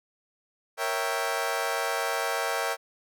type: chord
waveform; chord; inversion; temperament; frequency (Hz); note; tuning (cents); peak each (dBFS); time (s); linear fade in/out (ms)
20% pulse; A# diminished seventh; none; equal; 466.2 / 554.4 / 659.3 / 784; A#4 / C#5 / E5 / G5; 0 / 0 / 0 / 0; -28 / -28 / -27 / -27; 0.77-2.77; 50
effects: none